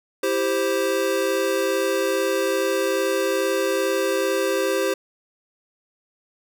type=chord; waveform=square; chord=C major; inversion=first; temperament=equal; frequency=329.6 / 392 / 523.3 Hz; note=E4 / G4 / C5; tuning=0 / 0 / 0 cents; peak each=-29 / -24 / -24 dBFS; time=0.23-4.94 s; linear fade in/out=5 ms; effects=none